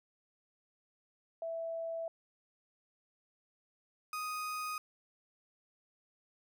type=tone pair in turn; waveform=sine / 35% pulse; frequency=660 / 1245.9 Hz; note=E5 / D#6; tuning=+2 / +2 cents; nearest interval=major seventh; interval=1100 cents; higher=second; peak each=-36 / -35 dBFS; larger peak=second; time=1.42-2.08 / 4.13-4.78 s; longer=first; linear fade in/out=2 ms; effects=none